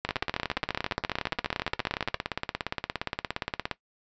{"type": "two click trains", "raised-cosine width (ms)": 0.3, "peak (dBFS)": [-11, -12], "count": [31, 64], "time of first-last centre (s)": [[0.09, 2.145], [0.05, 3.713]], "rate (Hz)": [14.6, 17.2], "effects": ["noise-tail reverb RT60 0.1 s tail -17 dB re dry", "resampled to 16000 Hz"]}